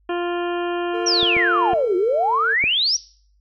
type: harmonic tone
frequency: 349.2 Hz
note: F4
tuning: in tune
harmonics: 1 / 2 / 3 / 4 / 5 / 7 / 8 / 9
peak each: -22 / -28 / -32 / -34 / -36 / -39 / -40 / -41 dBFS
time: 0.09-1.74 s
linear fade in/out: 5 ms
type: tone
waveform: triangle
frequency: 451.2 Hz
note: A4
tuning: 44 cents sharp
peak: -24 dBFS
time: 0.93-2.55 s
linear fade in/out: 20 ms
type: exponential two-way sweep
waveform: sine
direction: down then up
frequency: 5920 to 345.4 to 5920 Hz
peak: -16 dBFS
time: 1.06-2.97 s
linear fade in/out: 10 ms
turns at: 1.96 s
type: clicks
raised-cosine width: 2 ms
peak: -16 dBFS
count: 4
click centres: 1.23 / 1.367 / 1.733 / 2.64 s
effects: noise-tail reverb RT60 0.5 s tail -19 dB re dry + added 50 Hz sine -56 dBFS peak until 3.4 s